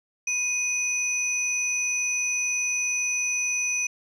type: tone pair together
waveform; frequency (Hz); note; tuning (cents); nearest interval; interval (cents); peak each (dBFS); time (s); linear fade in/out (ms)
sine; 2489 / 5973; D#7 / F#8; 0 / +15; octave + minor third; 1515; -25; 0.27-3.87; 5
effects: tanh soft clip ceiling -18 dBFS